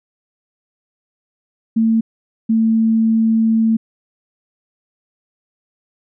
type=tone pair in turn; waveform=sine; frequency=224.7 / 223.8 Hz; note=A3 / A3; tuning=+37 / +30 cents; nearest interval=unison; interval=7 cents; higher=first; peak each=-11 dBFS; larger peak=neither; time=1.76-2.01 / 2.49-3.77 s; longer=second; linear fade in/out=10 ms; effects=none